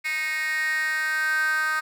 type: tone with high-pass filter sweep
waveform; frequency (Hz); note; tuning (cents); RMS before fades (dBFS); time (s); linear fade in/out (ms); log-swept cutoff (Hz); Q
10% pulse; 311.1; D#4; 0; -25; 0.04-1.81; 20; 2200 to 1400; 7.2
effects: none